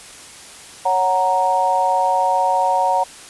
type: chord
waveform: sine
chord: F# major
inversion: second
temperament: equal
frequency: 554.4 / 740 / 932.3 Hz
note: C#5 / F#5 / A#5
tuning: 0 / 0 / 0 cents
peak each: -22 / -18 / -17 dBFS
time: 0.85-3.04 s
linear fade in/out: 10 ms
effects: white hiss -39 dBFS RMS until 3.29 s + resampled to 24000 Hz